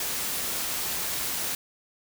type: noise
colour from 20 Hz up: white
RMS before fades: -30 dBFS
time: 0-1.55 s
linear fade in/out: 2 ms
effects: none